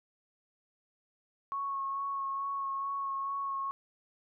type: tone with vibrato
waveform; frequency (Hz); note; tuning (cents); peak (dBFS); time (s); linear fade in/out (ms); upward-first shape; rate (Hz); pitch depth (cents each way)
sine; 1100; C#6; -14; -32; 1.52-3.71; 0; sine; 2.3; 16
effects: none